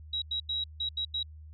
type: tone bursts at uneven times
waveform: sine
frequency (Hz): 3854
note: B7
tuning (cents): -43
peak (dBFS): -29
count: 6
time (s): 0.13-0.22 / 0.31-0.4 / 0.49-0.64 / 0.8-0.89 / 0.97-1.05 / 1.14-1.23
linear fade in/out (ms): 5
effects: added 77 Hz sine -45 dBFS peak until 1.53 s